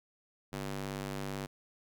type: tone with high-pass filter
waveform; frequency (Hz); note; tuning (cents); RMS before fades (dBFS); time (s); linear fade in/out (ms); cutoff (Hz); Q
square; 49; G1; 0; -39; 0.52-1.47; 20; 150; 0.7
effects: none